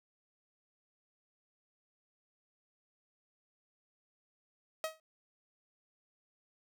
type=tone with exponential decay; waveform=sawtooth; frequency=635 Hz; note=D#5; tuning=35 cents sharp; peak=-27 dBFS; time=4.84-5 s; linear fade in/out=1 ms; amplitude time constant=33 ms; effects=none